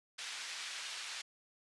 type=band-pass noise; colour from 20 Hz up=pink; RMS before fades=-44 dBFS; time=0.18-1.22 s; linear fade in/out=10 ms; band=2000 to 6100 Hz; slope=12 dB/octave; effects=resampled to 24000 Hz